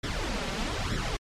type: noise with flanger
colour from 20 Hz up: pink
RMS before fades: -30 dBFS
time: 0.03-1.17 s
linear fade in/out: 10 ms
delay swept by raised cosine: 0.54 to 5.24 ms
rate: 1.1 Hz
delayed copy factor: +0.7
effects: low-pass 5000 Hz 12 dB/octave + MP3 64 kbps